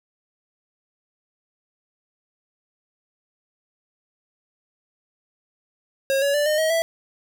square tone with pitch steps, 542 / 563.7 / 586.3 / 609.8 / 634.2 / 659.6 Hz, C#5 / C#5 / D5 / D#5 / D#5 / E5, -39 / +29 / -3 / -35 / +33 / +1 cents, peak -19 dBFS, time 6.1-6.82 s, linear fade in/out 0 ms, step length 120 ms, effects none

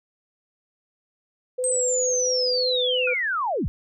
sine tone with vibrato, 503 Hz, B4, 32 cents sharp, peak -23 dBFS, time 1.58-3.14 s, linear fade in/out 10 ms, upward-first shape sine, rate 3 Hz, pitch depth 10 cents each way
sine linear sweep, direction down, 8372 to 30.87 Hz, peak -22 dBFS, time 1.64-3.68 s, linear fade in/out 0 ms
sine tone with exponential decay, 1428 Hz, F6, 38 cents sharp, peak -26 dBFS, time 3.07-3.3 s, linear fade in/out 5 ms, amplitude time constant 48 ms
effects none

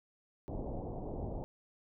pink low-pass noise, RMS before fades -40 dBFS, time 0.48-1.44 s, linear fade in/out 0 ms, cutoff 830 Hz, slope 48 dB/octave, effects none

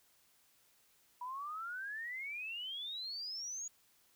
sine exponential sweep, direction up, 966 to 6830 Hz, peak -40 dBFS, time 1.21-3.68 s, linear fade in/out 5 ms, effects white hiss -70 dBFS RMS until 4.15 s

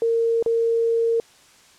sine tone with dropouts, 459.7 Hz, A#4, 24 cents flat, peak -17 dBFS, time 0.02-1.2 s, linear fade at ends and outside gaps 1 ms, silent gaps 0.426-0.461 s, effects white hiss -52 dBFS RMS until 1.78 s + low-pass 8000 Hz 12 dB/octave

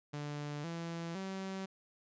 sawtooth tone with pitch steps, 146.83 / 167.69 / 191.52 Hz, D3 / E3 / G3, 0 / +30 / -40 cents, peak -35 dBFS, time 0.13-1.66 s, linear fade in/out 10 ms, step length 510 ms, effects resampled to 16000 Hz

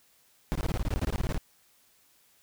brown noise bursts, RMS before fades -28 dBFS, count 16, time 0.52-1.379 s, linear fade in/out 0 ms, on 34 ms, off 21 ms, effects white hiss -64 dBFS RMS until 2.42 s

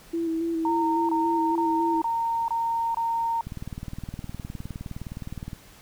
sine tone with vibrato, 329.6 Hz, E4, in tune, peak -24 dBFS, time 0.13-2.02 s, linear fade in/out 10 ms, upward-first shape square, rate 3.6 Hz, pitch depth 22 cents each way
sine tone bursts, 920 Hz, A#5, 23 cents flat, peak -23 dBFS, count 6, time 0.65-3.41 s, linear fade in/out 2 ms, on 440 ms, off 24 ms
click train, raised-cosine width 5 ms, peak -22 dBFS, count 41, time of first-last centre 3.47-5.532 s, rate 19.4 Hz
effects pink hiss -51 dBFS RMS until 5.81 s

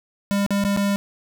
square tone with dropouts, 200.6 Hz, G3, 40 cents sharp, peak -19 dBFS, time 0.31-0.96 s, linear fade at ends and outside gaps 0 ms, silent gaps 0.464-0.506 / 0.639-0.649 / 0.764-0.773 s, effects none

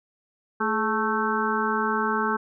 harmonic tone with a mistuned harmonic, 220 Hz, A3, in tune, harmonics 1 / 2 / 4 / 5 / 6 / 7, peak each -29 / -29 / -29 / -29 / -29 / -29 dBFS, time 0.6-2.37 s, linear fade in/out 10 ms, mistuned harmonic 2, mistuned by -62 cents, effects none

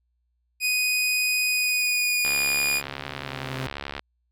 sawtooth tone with pitch glide, 2489 to 2448 Hz, D#7 to D#7, 0 to -29 cents, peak -18 dBFS, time 0.6-2.82 s, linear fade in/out 50 ms, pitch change -29 cents, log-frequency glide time 1.47-2.31 s
click train, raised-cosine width 0.3 ms, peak -15 dBFS, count 125, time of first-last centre 2.25-3.994 s, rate 71.1 Hz
sawtooth tone with exponential growth, 130.81 Hz, C3, in tune, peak -24 dBFS, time 2.29-3.67 s, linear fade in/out 2 ms, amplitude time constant 300 ms
effects added 60 Hz sine -69 dBFS peak until 4.31 s

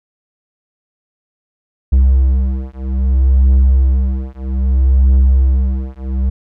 triangle beating tone pair, 65.3 / 65.92 Hz, C2 / C2, -3 / +14 cents, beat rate 0.62 Hz, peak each -10 dBFS, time 1.92-6.3 s, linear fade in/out 10 ms, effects none

